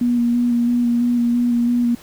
sine tone with vibrato, 239.7 Hz, A#3, 48 cents sharp, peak -14 dBFS, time 0.01-1.95 s, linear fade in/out 5 ms, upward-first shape square, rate 3 Hz, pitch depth 15 cents each way, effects pink hiss -44 dBFS RMS until 2.02 s

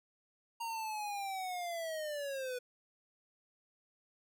square linear sweep, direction down, 932.3 to 490 Hz, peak -38 dBFS, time 0.6-2.59 s, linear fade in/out 10 ms, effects none

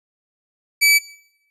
sawtooth tone, 2300 Hz, D7, 37 cents flat, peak -8 dBFS, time 0.81-0.99 s, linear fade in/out 20 ms, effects noise-tail reverb RT60 0.8 s tail -20 dB re dry + resampled to 32000 Hz

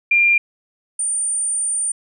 sine tone pair in turn, 2393 / 9035 Hz, D7 / C#9, +32 / +32 cents, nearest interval octave + major seventh, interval 2300 cents, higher second, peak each -11 / -18 dBFS, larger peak first, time 0.11-0.38 / 0.99-1.92 s, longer second, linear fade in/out 5 ms, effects none

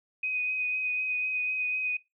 sine tone with vibrato, 2504 Hz, D#7, 10 cents sharp, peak -27 dBFS, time 0.23-1.97 s, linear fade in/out 5 ms, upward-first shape triangle, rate 4 Hz, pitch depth 17 cents each way, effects noise-tail reverb RT60 0.2 s tail -19 dB re dry

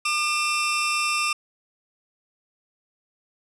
sawtooth tone pair together, 1200 / 2689 Hz, D6 / E7, +37 / +34 cents, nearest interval octave + major second, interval 1397 cents, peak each -21 dBFS, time 0.05-1.33 s, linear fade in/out 5 ms, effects resampled to 24000 Hz

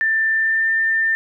sine tone with pitch glide, 1780 to 1795.5 Hz, A6 to A6, +20 to +35 cents, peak -15 dBFS, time 0.01-1.15 s, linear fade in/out 0 ms, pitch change +15 cents, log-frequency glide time 0.31-0.69 s, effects none

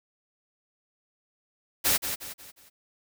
white noise with echo, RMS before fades -23 dBFS, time 1.84-1.98 s, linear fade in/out 20 ms, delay 180 ms, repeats 4, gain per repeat -8 dB, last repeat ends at 2.7 s, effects none

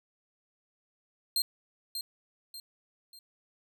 sawtooth tone with echo, 4186 Hz, C8, in tune, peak -23 dBFS, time 1.36-1.42 s, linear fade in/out 2 ms, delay 590 ms, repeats 3, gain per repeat -8 dB, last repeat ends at 3.19 s, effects none

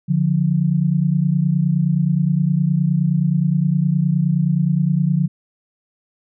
sine tone pair together, 146.83 / 176.44 Hz, D3 / F3, 0 / +18 cents, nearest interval minor third, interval 318 cents, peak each -17 dBFS, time 0.08-5.28 s, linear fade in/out 20 ms, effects none

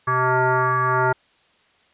sine tone with frequency modulation, 128.7 Hz, C3, 28 cents flat, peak -16 dBFS, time 0.07-1.13 s, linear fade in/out 10 ms, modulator 256 Hz, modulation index 5.6, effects white hiss -59 dBFS RMS until 1.93 s + resampled to 8000 Hz

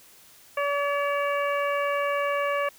harmonic tone with a mistuned harmonic, 571 Hz, D5, 49 cents flat, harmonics 1 / 2 / 3 / 4 / 5, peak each -26 / -28 / -33 / -34 / -38 dBFS, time 0.57-2.69 s, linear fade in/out 5 ms, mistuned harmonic 5, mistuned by -46 cents, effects white hiss -53 dBFS RMS until 2.78 s

